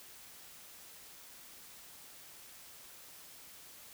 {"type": "silence", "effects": ["white hiss -54 dBFS RMS until 3.93 s"]}